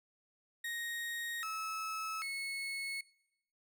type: tone with pitch steps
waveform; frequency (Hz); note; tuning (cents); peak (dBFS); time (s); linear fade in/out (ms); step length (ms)
35% pulse; 1870 / 1299 / 2194; A#6 / E6 / C#7; +5 / -26 / -18; -36; 0.64-3.01; 5; 790
effects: noise-tail reverb RT60 0.8 s tail -20 dB re dry